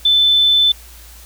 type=tone; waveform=sine; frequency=3520 Hz; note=A7; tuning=in tune; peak=-9 dBFS; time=0.05-0.72 s; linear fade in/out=5 ms; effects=added 58 Hz sine -39 dBFS peak until 1.25 s + white hiss -42 dBFS RMS until 1.25 s